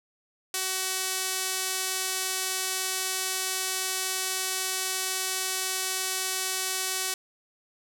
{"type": "tone with band-pass filter", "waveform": "sawtooth", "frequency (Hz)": 376.2, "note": "F#4", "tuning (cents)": 29, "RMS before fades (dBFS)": -30, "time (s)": [0.54, 7.14], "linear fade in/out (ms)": 2, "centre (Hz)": 8700, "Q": 0.76, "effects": []}